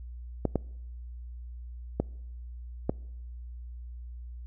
clicks, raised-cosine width 2 ms, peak -12 dBFS, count 4, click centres 0.453 / 0.557 / 2 / 2.895 s, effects noise-tail reverb RT60 0.9 s tail -26 dB re dry + added 60 Hz sine -39 dBFS peak until 4.46 s

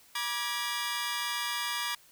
15% pulse chord, G# diminished, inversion first, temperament equal with one note detuned, 963.5 / 1174.7 / 1661.2 Hz, B5 / D6 / G#6, -43 / 0 / 0 cents, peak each -29 dBFS, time 0.15-1.95 s, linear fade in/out 5 ms, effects white hiss -59 dBFS RMS until 2.11 s

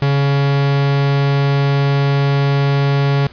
45% pulse tone, 140 Hz, C#3, 18 cents sharp, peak -12 dBFS, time 0.02-3.27 s, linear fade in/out 2 ms, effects pink hiss -42 dBFS RMS until 3.32 s + resampled to 11025 Hz

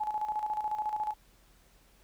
sine tone with tremolo, 851 Hz, G#5, 42 cents sharp, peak -28 dBFS, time 0-1.14 s, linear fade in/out 10 ms, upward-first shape square, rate 14 Hz, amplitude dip 60%, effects added 44 Hz sine -63 dBFS peak until 2.03 s + pink hiss -64 dBFS RMS until 2.03 s

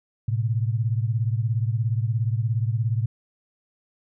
sine beating tone pair, 110 / 127 Hz, A2 / B2, 0 / +49 cents, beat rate 17 Hz, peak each -22 / -26 dBFS, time 0.28-3.06 s, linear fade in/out 5 ms, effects none

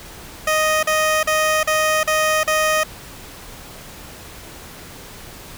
15% pulse tone bursts, 622.3 Hz, D#5, in tune, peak -9 dBFS, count 6, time 0.47-2.835 s, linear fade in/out 5 ms, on 360 ms, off 41 ms, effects pink hiss -38 dBFS RMS until 5.57 s

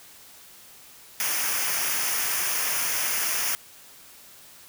white noise with comb filter, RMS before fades -26 dBFS, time 1.2-3.55 s, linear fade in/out 0 ms, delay 0.25 ms, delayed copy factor -0.65, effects white hiss -49 dBFS RMS until 4.68 s

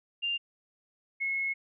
sine tone pair in turn, 2794 / 2177 Hz, F7 / C#7, 0 / -32 cents, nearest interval major third, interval 432 cents, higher first, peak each -28 dBFS, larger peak neither, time 0.22-0.38 / 1.2-1.54 s, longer second, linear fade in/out 20 ms, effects none

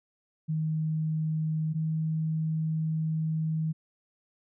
sine tone pair in turn, 157.1 / 158.47 Hz, D#3 / D#3, +17 / +32 cents, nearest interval unison, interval 15 cents, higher second, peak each -26 dBFS, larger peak neither, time 0.48-1.74 / 1.74-3.73 s, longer second, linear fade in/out 20 ms, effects none

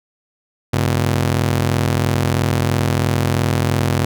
sawtooth ring-modulated tone, 118.1 Hz, A#2, 23 cents sharp, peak -8 dBFS, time 0.73-4.05 s, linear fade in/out 5 ms, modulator 21.5 Hz, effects none

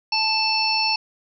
harmonic tone with a mistuned harmonic, 880 Hz, A5, in tune, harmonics 1 / 3 / 5 / 6, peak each -24 / -24 / -24 / -24 dBFS, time 0.12-0.96 s, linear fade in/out 5 ms, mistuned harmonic 6, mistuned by +30 cents, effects none

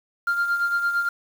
sine tone with tremolo, 1396.9 Hz, F6, in tune, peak -16 dBFS, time 0.27-1.09 s, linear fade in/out 5 ms, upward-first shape sine, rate 8.8 Hz, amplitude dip 60%, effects tanh soft clip ceiling -17 dBFS + 7-bit

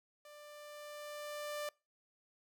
sawtooth tone with level ramp, 592 Hz, D5, 14 cents sharp, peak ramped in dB -50 to -34 dBFS, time 0.25-1.69 s, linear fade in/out 2 ms, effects noise-tail reverb RT60 0.3 s tail -25 dB re dry

